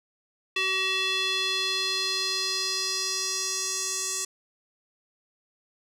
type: tone with band-pass filter sweep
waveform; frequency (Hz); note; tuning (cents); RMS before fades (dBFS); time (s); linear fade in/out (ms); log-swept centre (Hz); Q
square; 379.4; F#4; +43; -28; 0.56-4.25; 5; 2900 to 7100; 2.9
effects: none